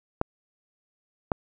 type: clicks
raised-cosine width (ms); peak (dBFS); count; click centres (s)
1; -9; 2; 0.214 / 1.318
effects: none